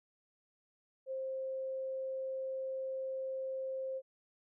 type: tone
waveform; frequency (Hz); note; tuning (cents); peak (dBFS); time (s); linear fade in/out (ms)
sine; 528; C5; +16; -36; 1.06-4.02; 50
effects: none